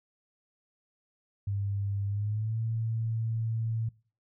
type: tone with pitch glide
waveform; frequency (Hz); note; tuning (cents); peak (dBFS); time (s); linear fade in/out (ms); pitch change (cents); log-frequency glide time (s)
sine; 100 to 112.9; G2 to A2; +35 to +45; -28; 1.47-3.89; 5; +210; 2.07-2.59
effects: noise-tail reverb RT60 0.4 s tail -23 dB re dry